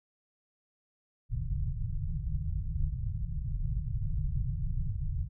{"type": "low-pass noise", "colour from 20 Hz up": "pink", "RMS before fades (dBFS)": -32, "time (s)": [1.29, 5.29], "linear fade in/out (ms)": 50, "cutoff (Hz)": 160, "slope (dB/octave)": 96, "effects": []}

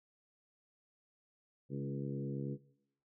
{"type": "harmonic tone with a mistuned harmonic", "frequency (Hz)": 69.3, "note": "C#2", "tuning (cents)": 0, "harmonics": [2, 3, 4, 5, 6, 7], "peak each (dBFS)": [-39, -43, -45, -47, -49, -50], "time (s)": [1.69, 2.58], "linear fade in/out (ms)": 50, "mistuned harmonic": 4, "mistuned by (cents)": 17, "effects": ["noise-tail reverb RT60 0.7 s tail -18 dB re dry"]}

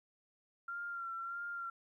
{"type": "tone with vibrato", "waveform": "sine", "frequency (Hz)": 1378, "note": "F6", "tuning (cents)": -24, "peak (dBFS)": -39, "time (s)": [0.68, 1.7], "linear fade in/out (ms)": 5, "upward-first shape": "sine", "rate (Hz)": 1.6, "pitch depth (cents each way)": 33, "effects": ["13-bit"]}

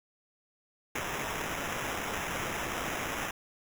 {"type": "noise with sample-and-hold", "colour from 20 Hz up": "blue", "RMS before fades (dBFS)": -35, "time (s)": [0.95, 3.31], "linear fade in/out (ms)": 5, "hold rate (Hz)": 4410, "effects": []}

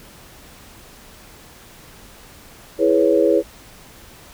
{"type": "chord", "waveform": "sine", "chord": "C# minor seventh", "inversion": "first", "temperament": "equal", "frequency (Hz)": [329.6, 415.3, 493.9, 554.4], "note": ["E4", "G#4", "B4", "C#5"], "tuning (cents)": [0, 0, 0, 0], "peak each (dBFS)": -18, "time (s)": [2.78, 3.43], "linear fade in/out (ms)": 50, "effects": ["pink hiss -44 dBFS RMS until 4.33 s"]}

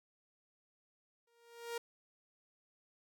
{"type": "tone with exponential growth", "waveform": "sawtooth", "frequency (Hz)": 468.8, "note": "A#4", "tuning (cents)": 10, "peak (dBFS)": -33, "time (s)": [1.27, 1.78], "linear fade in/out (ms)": 5, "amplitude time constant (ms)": 110, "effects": []}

